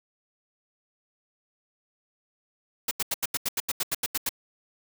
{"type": "noise bursts", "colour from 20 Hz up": "white", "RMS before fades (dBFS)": -27, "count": 13, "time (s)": [2.88, 4.292], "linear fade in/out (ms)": 5, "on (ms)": 32, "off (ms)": 83, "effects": []}